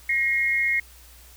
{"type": "tone pair together", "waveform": "sine", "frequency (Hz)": [1887.5, 2152], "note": ["A#6", "C7"], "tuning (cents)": [21, 48], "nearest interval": "major second", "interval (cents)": 227, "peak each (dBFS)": [-25, -21], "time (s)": [0.09, 0.8], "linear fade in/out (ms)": 5, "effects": ["added 60 Hz sine -49 dBFS peak until 1.36 s", "white hiss -51 dBFS RMS until 1.36 s"]}